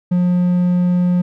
triangle tone, 178.3 Hz, F3, 36 cents sharp, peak -10 dBFS, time 0.11-1.22 s, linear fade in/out 10 ms, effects none

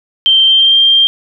sine tone with pitch glide, 3136 to 3180 Hz, G7 to G7, 0 to +24 cents, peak -5 dBFS, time 0.26-1.07 s, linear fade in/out 0 ms, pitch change +24 cents, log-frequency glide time 0.45-0.77 s, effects none

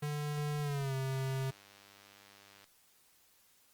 square tone with pitch glide, 147.9 to 133.29 Hz, D3 to C3, +13 to +32 cents, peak -34 dBFS, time 0.02-1.51 s, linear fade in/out 10 ms, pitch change -181 cents, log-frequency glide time 0.61-0.94 s
click train, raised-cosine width 0.2 ms, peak -39 dBFS, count 153, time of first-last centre 1.12-2.642 s, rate 99.9 Hz
effects white hiss -67 dBFS RMS until 3.73 s + Opus 32 kbps

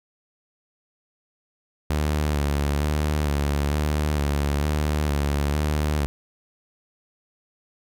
sawtooth tone with vibrato, 73.5 Hz, D2, 2 cents sharp, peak -17 dBFS, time 1.9-6.06 s, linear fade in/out 0 ms, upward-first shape square, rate 1.1 Hz, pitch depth 39 cents each way, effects none

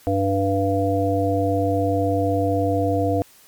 harmonic tone, 98 Hz, G2, in tune, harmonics 1 / 3 / 5 / 7, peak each -23 / -23 / -23 / -23 dBFS, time 0.07-3.22 s, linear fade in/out 0 ms, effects white hiss -51 dBFS RMS until 3.47 s + MP3 96 kbps

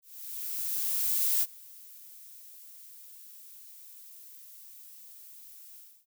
violet noise with ADSR envelope, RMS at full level -26 dBFS, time 0.02-6.06 s, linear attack 1400 ms, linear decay 40 ms, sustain -24 dB, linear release 280 ms, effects none

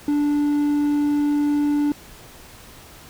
triangle tone, 292.3 Hz, D4, 8 cents flat, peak -15 dBFS, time 0.08-1.92 s, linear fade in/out 2 ms, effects pink hiss -44 dBFS RMS until 3.09 s

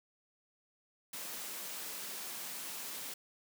white high-pass noise, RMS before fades -43 dBFS, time 1.13-3.14 s, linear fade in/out 5 ms, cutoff 150 Hz, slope 48 dB/octave, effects none

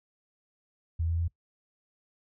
sine tone with pitch steps, 82.41 / 83.46 / 84.53 Hz, E2 / E2 / E2, 0 / +22 / +44 cents, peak -26 dBFS, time 0.99-1.281 s, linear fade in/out 10 ms, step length 97 ms, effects noise-tail reverb RT60 0.1 s tail -21 dB re dry

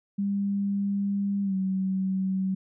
sine tone with pitch glide, 199.8 to 189.9 Hz, G3 to F#3, +33 to +45 cents, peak -24 dBFS, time 0.18-2.55 s, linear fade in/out 10 ms, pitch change -88 cents, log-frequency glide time 1.43-1.55 s, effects none

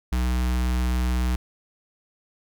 square tone with notch filter, 61.74 Hz, B1, in tune, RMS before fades -23 dBFS, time 0.12-1.36 s, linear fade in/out 5 ms, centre 510 Hz, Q 1.5, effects none

